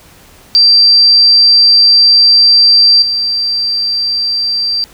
sine tone with level steps, 4699 Hz, D8, in tune, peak -3 / -11 dBFS, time 0.55-4.84 s, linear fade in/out 0 ms, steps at 3.02 s, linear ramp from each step 2 ms, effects pink hiss -41 dBFS RMS until 4.93 s

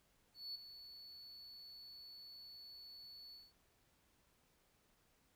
triangle tone with ADSR envelope, 4435 Hz, C#8, in tune, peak -40 dBFS, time 0.34-3.53 s, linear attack 210 ms, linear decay 9 ms, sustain -12 dB, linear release 200 ms, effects tanh soft clip ceiling -39 dBFS + pink hiss -75 dBFS RMS until 5.35 s

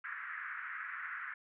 pink band-pass noise, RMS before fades -43 dBFS, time 0.04-1.34 s, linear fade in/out 5 ms, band 1300 to 2000 Hz, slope 48 dB/octave, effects none

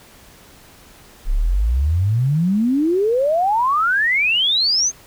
sine exponential sweep, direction up, 30.53 to 6500 Hz, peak -14 dBFS, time 1.25-4.92 s, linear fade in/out 50 ms, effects pink hiss -46 dBFS RMS until 5.06 s

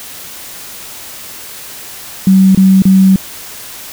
sine tone with dropouts, 190.7 Hz, G3, 47 cents flat, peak -3 dBFS, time 2.27-3.16 s, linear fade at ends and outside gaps 2 ms, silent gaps 2.549-2.574 / 2.821-2.853 s, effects white hiss -29 dBFS RMS until 3.92 s

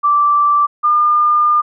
sine tone pair in turn, 1169 / 1206.7 Hz, D6 / D6, -8 / +47 cents, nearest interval minor second, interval 55 cents, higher second, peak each -9 dBFS, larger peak neither, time 0.03-0.67 / 0.83-1.62 s, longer second, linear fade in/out 20 ms, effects none

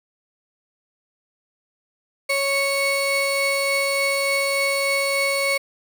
35% pulse tone pair together, 552.9 / 2215 Hz, C#5 / C#7, -5 / -2 cents, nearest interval 2 octaves, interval 2403 cents, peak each -21 / -20 dBFS, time 2.29-5.58 s, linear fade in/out 10 ms, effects none

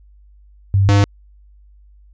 sine / square tone pair in turn, 98 / 100.81 Hz, G2 / G2, 0 / +49 cents, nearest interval unison, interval 49 cents, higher second, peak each -10 dBFS, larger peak neither, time 0.74-0.89 / 0.89-1.04 s, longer neither, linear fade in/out 0 ms, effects added 50 Hz sine -44 dBFS peak until 2.13 s + resampled to 16000 Hz

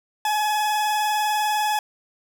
40% pulse tone with vibrato, 847 Hz, G#5, 34 cents sharp, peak -19 dBFS, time 0.25-1.79 s, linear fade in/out 2 ms, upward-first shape triangle, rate 20 Hz, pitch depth 37 cents each way, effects none

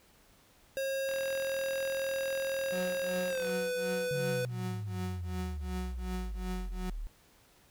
square tone with pitch glide, 540 to 498.1 Hz, C#5 to B4, -45 to +15 cents, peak -32 dBFS, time 0.77-4.45 s, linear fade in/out 0 ms, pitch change -140 cents, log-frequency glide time 3.29-3.47 s
click train, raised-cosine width 0.3 ms, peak -28 dBFS, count 102, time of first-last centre 1.09-3.495 s, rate 42 Hz
35% pulse tone with tremolo, 183.5 Hz, F#3, 14 cents flat, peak -33 dBFS, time 2.72-6.9 s, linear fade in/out 2 ms, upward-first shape triangle, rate 2.7 Hz, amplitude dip 100%
sine exponential sweep, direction down, 146.83 to 36.68 Hz, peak -35 dBFS, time 4.11-7.07 s, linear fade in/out 0 ms
effects pink hiss -63 dBFS RMS until 7.7 s

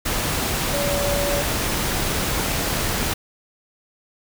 sine tone in noise, 571 Hz, D5, 49 cents flat, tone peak -23 dBFS, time 0.73-1.42 s, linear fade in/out 10 ms, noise pink, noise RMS -23 dBFS, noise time 0.05-3.14 s, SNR -3 dB, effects none

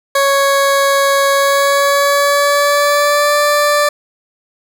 20% pulse tone with pitch glide, 554.4 to 587 Hz, C#5 to D5, 0 to -1 cents, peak -5 dBFS, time 0.15-3.89 s, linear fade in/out 5 ms, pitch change +99 cents, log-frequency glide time 1.33-3.36 s, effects none

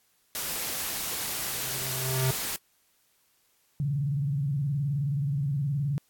white noise, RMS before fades -32 dBFS, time 0.35-2.56 s, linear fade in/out 0 ms
square tone with exponential growth, 130.81 Hz, C3, in tune, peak -23 dBFS, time 1.2-2.31 s, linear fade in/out 5 ms, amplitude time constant 240 ms
sine tone with vibrato, 141 Hz, C#3, 30 cents sharp, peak -25 dBFS, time 3.8-5.98 s, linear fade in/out 0 ms, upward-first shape square, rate 19 Hz, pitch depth 110 cents each way
effects white hiss -68 dBFS RMS until 6.09 s + AAC 64 kbps

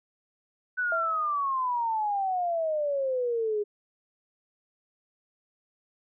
sine exponential sweep, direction down, 1509 to 408.9 Hz, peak -25 dBFS, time 0.77-3.64 s, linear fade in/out 20 ms
sine tone with exponential decay, 656 Hz, E5, 9 cents flat, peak -27 dBFS, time 0.92-1.57 s, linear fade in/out 2 ms, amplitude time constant 140 ms
effects none

